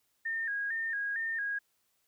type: tone with vibrato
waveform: sine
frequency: 1726 Hz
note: A6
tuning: 34 cents flat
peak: -31 dBFS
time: 0.25-1.59 s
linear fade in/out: 10 ms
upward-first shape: square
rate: 2.2 Hz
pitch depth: 87 cents each way
effects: white hiss -75 dBFS RMS until 2.07 s